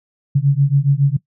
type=beating tone pair; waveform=sine; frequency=136.7 / 143.9 Hz; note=C#3 / D3; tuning=-24 / -35 cents; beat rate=7.2 Hz; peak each=-14 dBFS; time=0.35-1.17 s; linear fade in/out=10 ms; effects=noise-tail reverb RT60 0.1 s tail -19 dB re dry